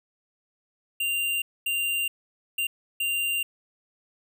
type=tone bursts at uneven times; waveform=square; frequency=2783 Hz; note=F7; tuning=7 cents flat; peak=-25 dBFS; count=4; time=1-1.42 / 1.66-2.08 / 2.58-2.67 / 3-3.43 s; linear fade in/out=5 ms; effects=none